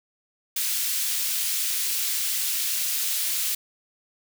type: high-pass noise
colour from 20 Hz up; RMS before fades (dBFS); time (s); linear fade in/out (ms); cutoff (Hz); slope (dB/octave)
white; -26; 0.56-3.55; 5; 2500; 12
effects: none